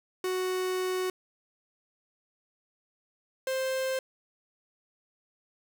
45% pulse tone pair in turn, 370 / 524.7 Hz, F#4 / C5, 0 / +5 cents, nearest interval tritone, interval 605 cents, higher second, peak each -28 dBFS, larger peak neither, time 0.24-1.1 / 3.47-3.99 s, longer first, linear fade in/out 2 ms, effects none

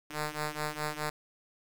5% pulse ring-modulated tone, 151.2 Hz, D#3, 49 cents flat, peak -19 dBFS, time 0.1-1.1 s, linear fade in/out 5 ms, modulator 300 Hz, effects none

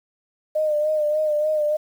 sine tone with vibrato, 608 Hz, D#5, 40 cents flat, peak -18 dBFS, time 0.55-1.77 s, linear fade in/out 10 ms, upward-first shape sine, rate 3.4 Hz, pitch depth 38 cents each way, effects 8-bit

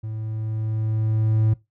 triangle tone with level ramp, 109.5 Hz, A2, 8 cents flat, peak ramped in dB -26 to -13 dBFS, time 0.03-1.54 s, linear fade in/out 10 ms, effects noise-tail reverb RT60 0.2 s tail -20 dB re dry

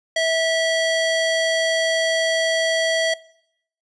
square tone with band-pass filter, 652 Hz, E5, 19 cents flat, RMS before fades -20 dBFS, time 0.16-3.14 s, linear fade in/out 5 ms, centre 2800 Hz, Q 0.57, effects noise-tail reverb RT60 0.7 s tail -21 dB re dry + resampled to 22050 Hz

